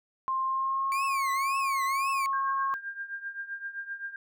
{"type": "tone with pitch glide", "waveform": "sine", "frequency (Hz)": [1056, 1088.8], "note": ["C6", "C#6"], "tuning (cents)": [16, -31], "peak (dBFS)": -26, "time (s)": [0.28, 2.74], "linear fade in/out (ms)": 0, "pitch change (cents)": 53, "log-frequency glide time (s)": [0.45, 0.98]}
{"type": "tone with vibrato", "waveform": "40% pulse", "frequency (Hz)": 2290, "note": "D7", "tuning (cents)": -44, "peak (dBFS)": -32, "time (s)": [0.92, 2.26], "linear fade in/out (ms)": 0, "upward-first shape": "triangle", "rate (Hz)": 1.9, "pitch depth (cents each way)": 260}
{"type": "tone with tremolo", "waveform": "sine", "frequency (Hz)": 1600, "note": "G6", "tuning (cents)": 35, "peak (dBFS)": -31, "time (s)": [2.33, 4.16], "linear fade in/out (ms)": 2, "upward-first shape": "triangle", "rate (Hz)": 7.7, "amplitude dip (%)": 85}
{"effects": []}